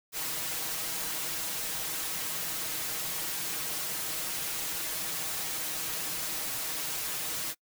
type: noise with comb filter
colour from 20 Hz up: white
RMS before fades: -34 dBFS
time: 0.12-7.55 s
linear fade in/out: 50 ms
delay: 6.3 ms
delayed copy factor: +0.75
effects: noise-tail reverb RT60 0.1 s tail -25 dB re dry